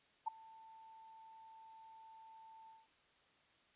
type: tone with ADSR envelope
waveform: sine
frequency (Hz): 890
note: A5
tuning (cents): +20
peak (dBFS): -32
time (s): 0.26-2.88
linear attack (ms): 19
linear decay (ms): 6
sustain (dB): -24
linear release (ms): 190
effects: white hiss -71 dBFS RMS until 3.75 s + resampled to 8000 Hz